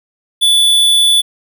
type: tone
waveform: square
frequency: 3466 Hz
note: A7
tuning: 27 cents flat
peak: -8 dBFS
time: 0.41-1.22 s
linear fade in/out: 20 ms
effects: none